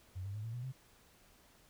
sine tone with pitch steps, 92.5 / 99.14 / 106.25 / 113.88 / 122.05 / 130.81 Hz, F#2 / G2 / G#2 / A#2 / B2 / C3, 0 / +20 / +40 / -40 / -20 / 0 cents, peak -39 dBFS, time 0.15-0.726 s, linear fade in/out 20 ms, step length 96 ms, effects pink hiss -65 dBFS RMS until 1.69 s

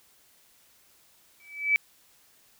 sine tone with exponential growth, 2301 Hz, D7, 36 cents flat, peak -16 dBFS, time 1.4-1.76 s, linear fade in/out 0 ms, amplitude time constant 78 ms, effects white hiss -61 dBFS RMS until 2.59 s

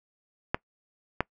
clicks, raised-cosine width 0.5 ms, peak -9 dBFS, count 2, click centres 0.545 / 1.206 s, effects noise-tail reverb RT60 0.1 s tail -24 dB re dry

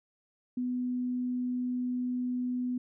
sine tone, 248.9 Hz, B3, 14 cents sharp, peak -29 dBFS, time 0.57-2.78 s, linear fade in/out 5 ms, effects none

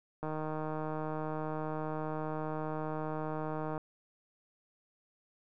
click train, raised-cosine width 1 ms, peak -24 dBFS, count 551, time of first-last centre 0.23-3.778 s, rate 155 Hz, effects none

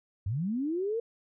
sine linear sweep, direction up, 86.5 to 472.6 Hz, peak -28 dBFS, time 0.26-1 s, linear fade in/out 5 ms, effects none

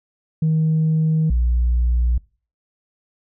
sine tone pair in turn, 158.1 / 59.77 Hz, D#3 / A#1, +28 / +44 cents, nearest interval octave + perfect fourth, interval 1684 cents, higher first, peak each -13 dBFS, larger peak neither, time 0.42-1.3 / 1.3-2.18 s, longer neither, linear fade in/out 5 ms, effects noise-tail reverb RT60 0.4 s tail -25 dB re dry + tanh soft clip ceiling -12 dBFS

